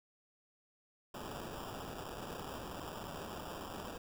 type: noise with sample-and-hold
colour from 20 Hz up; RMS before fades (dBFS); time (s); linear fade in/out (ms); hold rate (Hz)
white; -45; 1.14-3.98; 5; 2100
effects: none